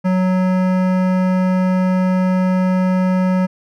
sine tone with hard clipping, 185 Hz, F#3, in tune, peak -15 dBFS, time 0.04-3.47 s, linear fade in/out 20 ms, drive 16 dB, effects none

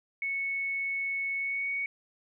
sine tone with pitch glide, 2209 to 2232 Hz, C#7 to C#7, -7 to +11 cents, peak -29 dBFS, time 0.22-1.86 s, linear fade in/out 2 ms, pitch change +18 cents, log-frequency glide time 1.38-1.69 s, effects none

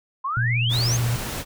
sine exponential sweep, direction up, 1022 to 6645 Hz, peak -23 dBFS, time 0.24-0.97 s, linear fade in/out 10 ms
sine tone with vibrato, 119.1 Hz, A#2, 38 cents sharp, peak -20 dBFS, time 0.37-1.16 s, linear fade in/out 0 ms, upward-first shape sine, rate 16 Hz, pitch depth 40 cents each way
pink noise, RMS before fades -30 dBFS, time 0.69-1.45 s, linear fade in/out 50 ms
effects none

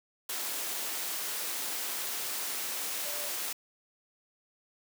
sine tone in noise, 588 Hz, D5, 2 cents sharp, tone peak -44 dBFS, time 3.05-3.29 s, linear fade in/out 5 ms, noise white, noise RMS -35 dBFS, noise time 0.29-3.53 s, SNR -12 dB, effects high-pass 300 Hz 12 dB/octave

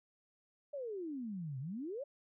sine exponential two-way sweep, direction down then up, 596 to 125.3 to 596 Hz, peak -39 dBFS, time 0.73-2.04 s, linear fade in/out 10 ms, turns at 1.59 s, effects none

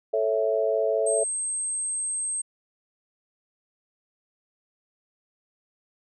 sine chord, A major, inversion none, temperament equal, 440 / 554.4 / 659.3 Hz, A4 / C#5 / E5, 0 / 0 / 0 cents, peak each -25 / -27 / -25 dBFS, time 0.13-1.24 s, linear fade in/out 10 ms
sine tone, 8372 Hz, C9, in tune, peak -26 dBFS, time 1.06-2.42 s, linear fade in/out 10 ms
effects none

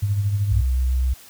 sine tone with tremolo, 101.4 Hz, G#2, 41 cents flat, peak -16 dBFS, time 0.02-0.62 s, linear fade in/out 10 ms, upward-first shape sine, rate 13 Hz, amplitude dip 50%
sine tone with vibrato, 63.6 Hz, C2, 48 cents flat, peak -17 dBFS, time 0.51-1.14 s, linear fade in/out 10 ms, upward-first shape triangle, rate 7.8 Hz, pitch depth 13 cents each way
effects white hiss -46 dBFS RMS until 1.29 s

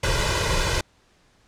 pink noise with comb filter, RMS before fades -22 dBFS, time 0.03-0.81 s, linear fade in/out 5 ms, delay 2 ms, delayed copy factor +0.95, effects pink hiss -60 dBFS RMS until 1.47 s + low-pass 7000 Hz 12 dB/octave

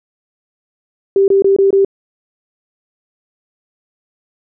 sine tone bursts, 392 Hz, G4, in tune, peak -7 dBFS, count 5, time 1.16-1.848 s, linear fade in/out 2 ms, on 120 ms, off 22 ms, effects none

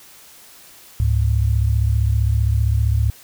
sine tone pair together, 70.9 / 106.23 Hz, C#2 / G#2, +40 / +40 cents, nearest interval perfect fifth, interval 700 cents, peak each -17 dBFS, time 1-3.1 s, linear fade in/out 0 ms, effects white hiss -45 dBFS RMS until 3.23 s

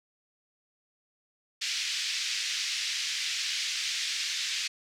white band-pass noise, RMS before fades -32 dBFS, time 1.61-4.68 s, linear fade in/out 10 ms, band 2000 to 5700 Hz, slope 24 dB/octave, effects none

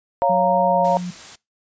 sine chord, Bb minor, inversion first, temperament equal with one note detuned, 554.4 / 698.5 / 929.6 Hz, Db5 / F5 / Bb5, 0 / 0 / -5 cents, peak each -19 dBFS, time 0.22-0.97 s, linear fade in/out 0 ms
sine tone with pitch glide, 183.9 to 178.56 Hz, F#3 to F3, -10 to +39 cents, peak -24 dBFS, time 0.29-1.11 s, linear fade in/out 10 ms, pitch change -51 cents, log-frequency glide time 0.68-0.81 s
white noise, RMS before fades -39 dBFS, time 0.84-1.36 s, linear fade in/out 10 ms
effects noise-tail reverb RT60 0.2 s tail -21 dB re dry + resampled to 16000 Hz

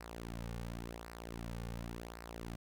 sawtooth tone with flanger, 57.8 Hz, A#1, 14 cents flat, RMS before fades -45 dBFS, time 0-2.56 s, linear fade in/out 10 ms, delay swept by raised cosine 0.29 to 3.09 ms, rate 0.91 Hz, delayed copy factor -0.7, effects none

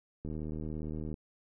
click train, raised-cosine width 3 ms, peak -27 dBFS, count 70, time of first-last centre 0.25-1.141 s, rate 77.4 Hz, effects none

